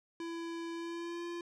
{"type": "tone with pitch glide", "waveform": "square", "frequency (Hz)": [334.6, 344], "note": ["E4", "F4"], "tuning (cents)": [26, -26], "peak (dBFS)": -39, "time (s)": [0.2, 1.41], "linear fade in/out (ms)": 2, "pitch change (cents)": 48, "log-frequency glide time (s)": [0.73, 1.25], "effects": ["low-pass 6000 Hz 12 dB/octave"]}